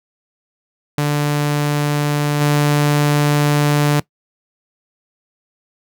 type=tone with level steps; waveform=sawtooth; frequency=146.83 Hz; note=D3; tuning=in tune; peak=-11 / -8 dBFS; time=0.98-4 s; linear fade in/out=2 ms; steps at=2.4 s; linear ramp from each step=20 ms; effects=noise-tail reverb RT60 0.1 s tail -20 dB re dry